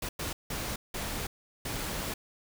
pink noise bursts at uneven times, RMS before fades -35 dBFS, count 5, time 0.02-0.09 / 0.19-0.33 / 0.5-0.76 / 0.94-1.27 / 1.65-2.14 s, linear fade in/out 5 ms, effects none

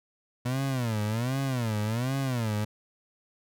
30% pulse tone with vibrato, 120 Hz, B2, 49 cents flat, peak -24 dBFS, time 0.45-2.65 s, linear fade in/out 10 ms, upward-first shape sine, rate 1.3 Hz, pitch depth 230 cents each way, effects none

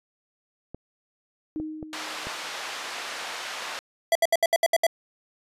clicks, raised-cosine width 2 ms, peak -23 dBFS, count 4, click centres 0.746 / 1.6 / 1.828 / 2.27 s
sine tone with exponential decay, 311.1 Hz, D#4, in tune, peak -27 dBFS, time 1.56-2.62 s, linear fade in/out 0 ms, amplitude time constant 230 ms
pink band-pass noise, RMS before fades -35 dBFS, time 1.93-3.79 s, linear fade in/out 0 ms, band 790 to 5500 Hz, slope 12 dB/octave
square tone bursts, 665 Hz, E5, 15 cents sharp, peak -18 dBFS, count 8, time 4.12-4.867 s, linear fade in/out 2 ms, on 33 ms, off 69 ms
effects resampled to 32000 Hz

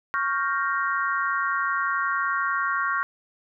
sine chord, G half-diminished seventh, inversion second, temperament equal, 1108.7 / 1396.9 / 1568 / 1864.7 Hz, Db6 / F6 / G6 / Bb6, 0 / 0 / 0 / 0 cents, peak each -26 / -27 / -30 / -31 dBFS, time 0.14-3.03 s, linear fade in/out 0 ms, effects none

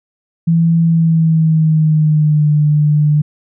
sine tone with pitch glide, 166 to 149.61 Hz, E3 to D3, +12 to +32 cents, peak -8 dBFS, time 0.47-3.22 s, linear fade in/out 10 ms, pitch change -180 cents, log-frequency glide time 0.83-2.5 s, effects none

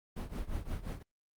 brown noise with tremolo, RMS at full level -34 dBFS, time 0.16-1.03 s, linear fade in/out 10 ms, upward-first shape triangle, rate 5.7 Hz, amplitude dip 90%, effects Opus 32 kbps

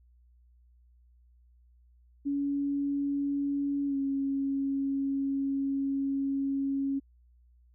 sine tone with pitch glide, 282.3 to 274.6 Hz, C#4 to C#4, +32 to -16 cents, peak -27 dBFS, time 2.25-7 s, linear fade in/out 20 ms, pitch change -48 cents, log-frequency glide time 3.87-3.96 s, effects added 60 Hz sine -58 dBFS peak until 7.74 s

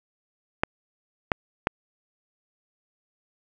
clicks, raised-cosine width 0.5 ms, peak -5 dBFS, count 3, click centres 0.635 / 1.318 / 1.671 s, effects none

